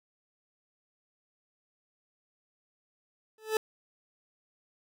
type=tone with exponential growth; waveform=40% pulse; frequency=436 Hz; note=A4; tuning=16 cents flat; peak=-21 dBFS; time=3.38-3.57 s; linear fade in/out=2 ms; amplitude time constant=41 ms; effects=none